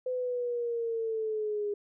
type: linear sweep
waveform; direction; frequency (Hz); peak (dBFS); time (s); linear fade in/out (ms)
sine; down; 509 to 408.6; -29; 0.06-1.74; 5
effects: none